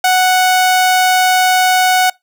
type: tone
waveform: sawtooth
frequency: 740 Hz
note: F#5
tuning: in tune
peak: -5 dBFS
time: 0.04-2.1 s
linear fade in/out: 5 ms
effects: noise-tail reverb RT60 0.2 s tail -25 dB re dry